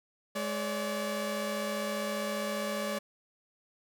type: tone cluster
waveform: sawtooth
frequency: 210 / 535 / 575 Hz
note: G#3 / C5 / D5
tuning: +19 / +38 / -37 cents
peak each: -32 / -39 / -30 dBFS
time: 0.35-2.99 s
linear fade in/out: 10 ms
effects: none